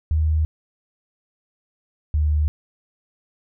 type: tone pair in turn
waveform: sine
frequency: 78 / 75.47 Hz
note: D#2 / D2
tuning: +5 / +48 cents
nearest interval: minor second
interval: 57 cents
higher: first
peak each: -16 dBFS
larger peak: neither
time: 0.11-0.45 / 2.14-2.48 s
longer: neither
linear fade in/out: 0 ms
effects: none